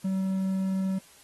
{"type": "tone", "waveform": "triangle", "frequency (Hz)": 190.5, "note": "G3", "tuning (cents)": -49, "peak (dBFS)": -23, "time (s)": [0.04, 0.99], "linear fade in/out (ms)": 10, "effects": ["white hiss -55 dBFS RMS until 1.23 s", "AAC 32 kbps"]}